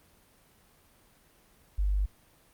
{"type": "tone", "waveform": "sine", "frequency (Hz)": 49.43, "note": "G1", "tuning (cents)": 15, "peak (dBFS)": -24, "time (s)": [1.78, 2.06], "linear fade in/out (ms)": 10, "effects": ["pink hiss -62 dBFS RMS until 2.53 s", "Opus 32 kbps"]}